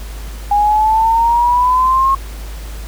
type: exponential sweep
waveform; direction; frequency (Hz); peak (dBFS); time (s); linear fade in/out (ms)
sine; up; 816 to 1086; -9; 0.51-2.15; 5
effects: added 52 Hz sine -25 dBFS peak until 2.87 s + pink hiss -36 dBFS RMS until 2.87 s